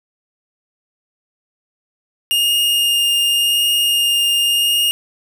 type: tone with vibrato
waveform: 45% pulse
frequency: 2833 Hz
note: F7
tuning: 24 cents sharp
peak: -13 dBFS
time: 2.31-4.91 s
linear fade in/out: 0 ms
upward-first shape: sine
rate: 0.89 Hz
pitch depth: 8 cents each way
effects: none

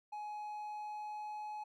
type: tone with pitch glide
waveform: triangle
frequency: 840 to 846.3 Hz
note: G#5 to G#5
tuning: +19 to +32 cents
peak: -39 dBFS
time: 0.12-1.64 s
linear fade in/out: 10 ms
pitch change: +13 cents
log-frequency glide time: 0.24-1.52 s
effects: none

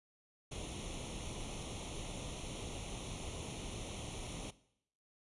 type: noise with comb filter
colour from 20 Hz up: pink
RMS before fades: -44 dBFS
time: 0.51-4.51 s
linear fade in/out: 10 ms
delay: 0.31 ms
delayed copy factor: +0.8
effects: noise-tail reverb RT60 0.7 s tail -18 dB re dry + resampled to 24000 Hz

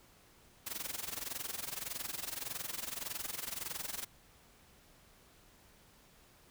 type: noise with amplitude modulation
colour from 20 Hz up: white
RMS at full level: -38 dBFS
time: 0.66-4.05 s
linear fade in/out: 10 ms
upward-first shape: sine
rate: 21.7 Hz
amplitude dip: 85%
effects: pink hiss -63 dBFS RMS until 6.5 s

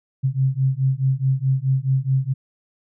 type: beating tone pair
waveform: sine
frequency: 130.81 / 135.51 Hz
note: C3 / C#3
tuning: 0 / -39 cents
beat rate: 4.7 Hz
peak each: -20 dBFS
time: 0.23-2.34 s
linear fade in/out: 20 ms
effects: none

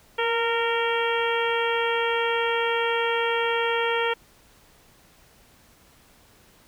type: harmonic tone with a mistuned harmonic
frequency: 460.8 Hz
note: A#4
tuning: 20 cents flat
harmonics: 1 / 2 / 3 / 4 / 5 / 6 / 7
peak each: -25 / -28 / -30 / -31 / -32 / -33 / -33 dBFS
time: 0.18-4.14 s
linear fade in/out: 10 ms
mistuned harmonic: 1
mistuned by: +25 cents
effects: pink hiss -56 dBFS RMS until 6.67 s

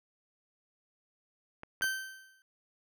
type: clicks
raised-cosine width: 0.5 ms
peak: -28 dBFS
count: 3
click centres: 1.634 / 1.811 / 1.841 s
type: tone with exponential decay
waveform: 40% pulse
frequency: 1550 Hz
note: G6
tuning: 20 cents flat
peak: -25 dBFS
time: 1.82-2.42 s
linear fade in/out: 1 ms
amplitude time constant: 130 ms
effects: none

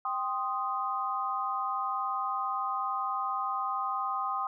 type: chord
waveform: sine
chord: C minor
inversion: second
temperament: equal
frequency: 784 / 1046.5 / 1244.5 Hz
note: G5 / C6 / Eb6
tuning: 0 / 0 / 0 cents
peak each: -35 / -34 / -32 dBFS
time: 0.05-4.47 s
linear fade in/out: 2 ms
effects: none

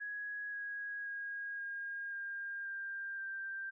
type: tone with pitch steps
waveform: sine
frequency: 1667 / 1651.7 / 1636.5 / 1621.4 / 1606.5 / 1591.7 / 1577.1 Hz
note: G#6 / G#6 / G#6 / G#6 / G6 / G6 / G6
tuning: +6 / -10 / -26 / -42 / +42 / +26 / +10 cents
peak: -39 dBFS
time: 0-3.71 s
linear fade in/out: 20 ms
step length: 530 ms
effects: none

